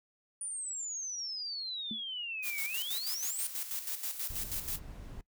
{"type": "exponential two-way sweep", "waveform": "sine", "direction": "down then up", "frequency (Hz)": [9520, 2185, 9520], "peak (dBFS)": -36, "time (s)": [0.41, 3.47], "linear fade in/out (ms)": 2, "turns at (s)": 2.63}
{"type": "tone with exponential decay", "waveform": "sine", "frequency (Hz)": 220, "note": "A3", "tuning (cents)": 0, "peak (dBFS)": -34, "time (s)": [1.91, 2.03], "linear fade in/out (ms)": 2, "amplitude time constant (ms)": 25}
{"type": "noise with tremolo", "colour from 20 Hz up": "blue", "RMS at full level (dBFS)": -36, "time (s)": [2.42, 4.8], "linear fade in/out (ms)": 50, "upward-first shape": "square", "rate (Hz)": 6.2, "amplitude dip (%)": 60}
{"type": "noise", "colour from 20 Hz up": "brown", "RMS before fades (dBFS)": -45, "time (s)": [4.3, 5.21], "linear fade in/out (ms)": 2}
{"effects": ["noise-tail reverb RT60 0.1 s tail -20 dB re dry"]}